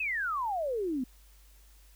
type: exponential sweep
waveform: sine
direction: down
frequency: 2653 to 241.6 Hz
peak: -29 dBFS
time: 0-1.04 s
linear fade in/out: 5 ms
effects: added 50 Hz sine -55 dBFS peak until 1.95 s + white hiss -63 dBFS RMS until 1.95 s